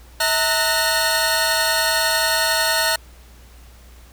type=tone cluster; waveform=sawtooth; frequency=646 / 912 / 1474 / 1835 / 4262 Hz; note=E5 / A#5 / F#6 / A#6 / C8; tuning=-35 / -38 / -7 / -28 / +31 cents; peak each=-20 dBFS; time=0.2-2.96 s; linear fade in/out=5 ms; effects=added 60 Hz sine -43 dBFS peak until 4.12 s + pink hiss -50 dBFS RMS until 4.12 s